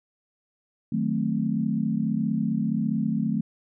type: chord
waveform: sine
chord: D# diminished seventh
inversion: none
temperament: equal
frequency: 155.56 / 185 / 220 / 261.6 Hz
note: D#3 / F#3 / A3 / C4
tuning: 0 / 0 / 0 / 0 cents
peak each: -30 / -29 / -25 / -31 dBFS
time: 0.92-3.41 s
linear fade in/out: 5 ms
effects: none